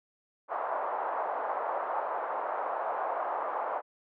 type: band-pass noise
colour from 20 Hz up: pink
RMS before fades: -33 dBFS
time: 0.48-3.82 s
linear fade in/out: 50 ms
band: 630 to 1100 Hz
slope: 24 dB/octave
effects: none